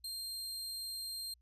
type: tone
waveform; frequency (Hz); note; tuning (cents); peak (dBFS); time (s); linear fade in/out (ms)
sawtooth; 4186; C8; 0; -37; 0.04-1.34; 5
effects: added 60 Hz sine -66 dBFS peak until 1.41 s + resampled to 32000 Hz